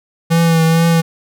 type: tone with vibrato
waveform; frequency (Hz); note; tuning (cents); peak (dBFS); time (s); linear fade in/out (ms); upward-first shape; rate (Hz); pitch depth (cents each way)
square; 164.81; E3; 0; -10; 0.3-1.02; 20; triangle; 2.2; 33
effects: none